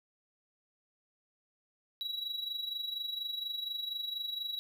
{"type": "tone with amplitude modulation", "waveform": "triangle", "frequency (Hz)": 3892, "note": "B7", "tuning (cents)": -26, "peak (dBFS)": -31, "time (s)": [2.01, 4.59], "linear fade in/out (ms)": 0, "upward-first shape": "sine", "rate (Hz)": 24.2, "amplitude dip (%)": 65, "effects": []}